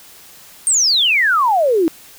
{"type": "exponential sweep", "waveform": "sine", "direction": "down", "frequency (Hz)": [8870, 308.1], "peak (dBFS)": -11, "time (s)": [0.67, 1.88], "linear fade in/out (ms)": 0, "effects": ["white hiss -42 dBFS RMS until 2.18 s"]}